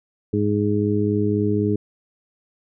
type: harmonic tone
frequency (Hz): 103.83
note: G#2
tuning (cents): 0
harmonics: 1 / 2 / 3 / 4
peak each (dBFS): -23 / -23 / -23 / -23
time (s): 0.33-1.76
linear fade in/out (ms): 5
effects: none